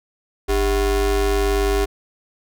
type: ring-modulated tone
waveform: square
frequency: 174.61 Hz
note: F3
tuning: in tune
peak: -14 dBFS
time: 0.48-1.86 s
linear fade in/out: 20 ms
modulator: 224 Hz
effects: none